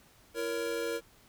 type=chord; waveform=square; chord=A# diminished; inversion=second; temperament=just; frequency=335.6 / 466.2 / 559.4 Hz; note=E4 / A#4 / C#5; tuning=+31 / 0 / +16 cents; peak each=-40 / -34 / -40 dBFS; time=0.34-1.01 s; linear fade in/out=50 ms; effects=pink hiss -61 dBFS RMS until 1.28 s

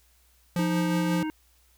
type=tone with tremolo; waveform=square; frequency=174.61 Hz; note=F3; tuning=in tune; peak=-24 dBFS; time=0.56-1.23 s; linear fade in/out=2 ms; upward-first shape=triangle; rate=5.6 Hz; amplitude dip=30%
type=harmonic tone; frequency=311.4 Hz; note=D#4; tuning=2 cents sharp; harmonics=1 / 3 / 5 / 7 / 9; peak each=-28 / -38 / -42 / -45 / -47 dBFS; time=0.59-1.3 s; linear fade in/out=0 ms
effects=added 60 Hz sine -62 dBFS peak until 1.77 s + white hiss -64 dBFS RMS until 1.77 s

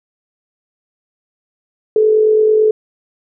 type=tone with amplitude modulation; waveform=sine; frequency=432.1 Hz; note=A4; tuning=31 cents flat; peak=-6 dBFS; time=1.96-2.71 s; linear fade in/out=2 ms; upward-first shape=sine; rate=49 Hz; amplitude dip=45%; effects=none

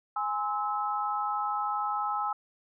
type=chord; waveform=sine; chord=Ab augmented; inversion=none; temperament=just; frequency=830.6 / 1038.3 / 1297.8 Hz; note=Ab5 / C6 / E6; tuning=0 / -14 / -27 cents; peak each=-31 / -36 / -31 dBFS; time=0.16-2.33 s; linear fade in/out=5 ms; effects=none

